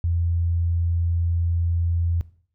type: tone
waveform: sine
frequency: 85 Hz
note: F2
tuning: 46 cents flat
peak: -19 dBFS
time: 0.04-2.21 s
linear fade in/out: 0 ms
effects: noise-tail reverb RT60 0.5 s tail -18 dB re dry